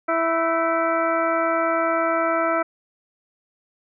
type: harmonic tone with a mistuned harmonic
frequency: 329.6 Hz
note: E4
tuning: in tune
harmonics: 1 / 2 / 3 / 4 / 5 / 6 / 7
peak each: -27 / -22 / -30 / -23 / -32 / -33 / -34 dBFS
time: 0.08-2.63 s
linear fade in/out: 10 ms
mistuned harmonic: 5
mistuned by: -120 cents
effects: none